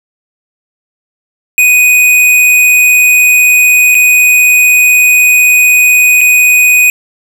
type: tone with dropouts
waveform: square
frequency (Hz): 2489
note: D#7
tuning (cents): 0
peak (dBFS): -4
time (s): 1.58-6.9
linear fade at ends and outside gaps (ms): 1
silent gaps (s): 3.946-3.951 / 6.209-6.213
effects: none